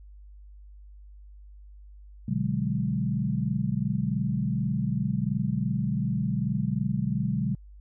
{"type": "chord", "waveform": "sine", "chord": "G# half-diminished seventh", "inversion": "first", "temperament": "equal", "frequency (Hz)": [123.47, 146.83, 185, 207.7], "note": ["B2", "D3", "F#3", "G#3"], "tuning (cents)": [0, 0, 0, 0], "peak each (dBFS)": -30, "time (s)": [2.28, 7.55], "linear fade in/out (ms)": 5, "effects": ["added 50 Hz sine -45 dBFS peak until 7.8 s"]}